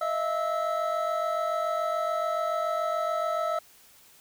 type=tone cluster; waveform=triangle; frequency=630 / 677 / 1308 Hz; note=D#5 / E5 / E6; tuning=+21 / +46 / -14 cents; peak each=-28 / -29 / -28 dBFS; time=0.01-3.59 s; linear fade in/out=5 ms; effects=white hiss -56 dBFS RMS until 4.2 s